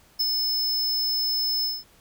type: tone with ADSR envelope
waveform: square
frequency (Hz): 5230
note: E8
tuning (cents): -15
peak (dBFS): -20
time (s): 0.19-1.84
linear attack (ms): 17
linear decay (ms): 29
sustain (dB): -3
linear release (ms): 200
effects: pink hiss -57 dBFS RMS until 2 s